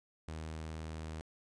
sawtooth tone, 79.1 Hz, D#2, 29 cents sharp, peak -37 dBFS, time 0.28-1.21 s, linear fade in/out 0 ms, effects resampled to 22050 Hz + 13-bit

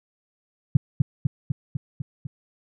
sine tone with echo, 136.1 Hz, C#3, 31 cents flat, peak -9 dBFS, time 0.75-0.77 s, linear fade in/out 5 ms, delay 250 ms, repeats 6, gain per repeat -3 dB, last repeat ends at 2.27 s, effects none

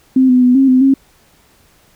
sine tone with pitch steps, 260.8 / 251.6 / 248.8 / 269 / 256.3 / 269.9 Hz, C4 / B3 / B3 / C4 / C4 / C#4, -5 / +32 / +13 / +48 / -36 / -46 cents, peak -6 dBFS, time 0.16-0.94 s, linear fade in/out 5 ms, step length 130 ms, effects pink hiss -51 dBFS RMS until 1.95 s

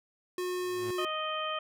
square tone, 362 Hz, F#4, 38 cents flat, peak -32 dBFS, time 0.38-1.05 s, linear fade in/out 2 ms
sawtooth tone with exponential growth, 110 Hz, A2, in tune, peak -34 dBFS, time 0.5-0.91 s, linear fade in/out 5 ms, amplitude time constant 87 ms
harmonic tone, 622.3 Hz, D#5, in tune, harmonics 1 / 2 / 3 / 4 / 5, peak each -37 / -34 / -44 / -42 / -38 dBFS, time 0.98-1.59 s, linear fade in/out 5 ms
effects none

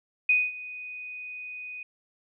sine tone with ADSR envelope, 2489 Hz, D#7, in tune, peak -17 dBFS, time 0.29-1.83 s, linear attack 5 ms, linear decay 220 ms, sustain -19 dB, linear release 3 ms, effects none

